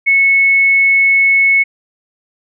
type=tone; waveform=sine; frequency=2200 Hz; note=C#7; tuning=14 cents flat; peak=-7 dBFS; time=0.06-1.64 s; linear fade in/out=20 ms; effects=none